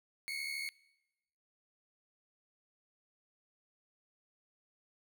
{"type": "tone pair together", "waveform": "30% pulse", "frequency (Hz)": [2153, 2226], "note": ["C7", "C#7"], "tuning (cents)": [49, 7], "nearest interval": "minor second", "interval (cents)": 58, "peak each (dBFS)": [-38, -38], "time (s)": [0.28, 0.69], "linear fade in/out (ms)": 0, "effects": ["noise-tail reverb RT60 1.0 s tail -24 dB re dry"]}